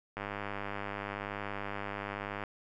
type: click train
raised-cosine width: 0.5 ms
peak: -22 dBFS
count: 230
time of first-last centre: 0.17-2.437 s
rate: 101 Hz
effects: none